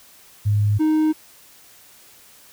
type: tone pair in turn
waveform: sine / triangle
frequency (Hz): 103.83 / 311.1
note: G#2 / D#4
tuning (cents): 0 / 0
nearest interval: octave + perfect fifth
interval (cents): 1900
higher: second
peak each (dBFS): -15 / -13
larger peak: second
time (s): 0.45-0.79 / 0.79-1.13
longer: neither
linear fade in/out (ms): 20
effects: white hiss -49 dBFS RMS until 2.52 s